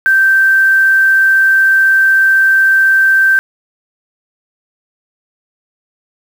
sine tone with quantisation, 1561 Hz, G6, 8 cents flat, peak -6 dBFS, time 0.06-3.39 s, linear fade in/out 0 ms, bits 5, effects none

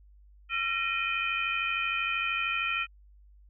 sine tone cluster, 1359 / 1863 / 2440 / 2533 / 3074 Hz, F6 / A#6 / D#7 / D#7 / G7, -48 / -2 / -34 / +30 / -35 cents, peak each -33 / -38 / -31 / -34 / -37 dBFS, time 0.49-2.87 s, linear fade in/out 50 ms, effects added 50 Hz sine -53 dBFS peak until 3.49 s

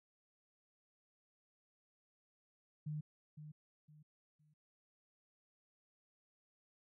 sine tone with echo, 151.6 Hz, D#3, 45 cents flat, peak -39 dBFS, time 2.86-3.01 s, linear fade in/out 10 ms, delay 510 ms, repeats 3, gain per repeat -10 dB, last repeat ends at 4.54 s, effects none

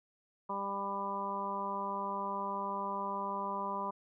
harmonic tone, 198.5 Hz, G3, 22 cents sharp, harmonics 1 / 2 / 3 / 4 / 5 / 6, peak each -44 / -45 / -44 / -45 / -36 / -43 dBFS, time 0.49-3.91 s, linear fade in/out 10 ms, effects none

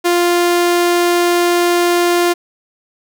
sawtooth tone, 349.2 Hz, F4, in tune, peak -7 dBFS, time 0.04-2.34 s, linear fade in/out 20 ms, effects none

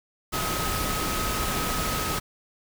sine tone in noise, 1270 Hz, D#6, 35 cents sharp, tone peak -32 dBFS, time 0.32-2.2 s, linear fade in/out 20 ms, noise pink, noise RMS -28 dBFS, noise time 0.32-2.2 s, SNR -7 dB, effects none

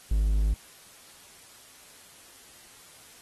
triangle tone, 51.91 Hz, G#1, in tune, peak -19 dBFS, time 0.11-0.54 s, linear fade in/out 5 ms, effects white hiss -52 dBFS RMS until 3.21 s + AAC 32 kbps

